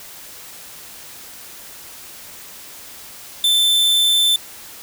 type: tone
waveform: 45% pulse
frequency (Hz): 3538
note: A7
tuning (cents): +9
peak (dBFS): -13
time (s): 3.44-4.36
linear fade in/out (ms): 2
effects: white hiss -38 dBFS RMS until 4.82 s